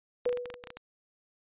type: clicks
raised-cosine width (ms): 0.3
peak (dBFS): -25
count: 11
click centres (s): 0.255 / 0.292 / 0.328 / 0.373 / 0.457 / 0.502 / 0.541 / 0.639 / 0.672 / 0.704 / 0.77
type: tone with exponential decay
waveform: sine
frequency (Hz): 490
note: B4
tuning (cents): -14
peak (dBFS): -23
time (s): 0.26-0.77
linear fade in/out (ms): 1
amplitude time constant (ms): 110
effects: resampled to 8000 Hz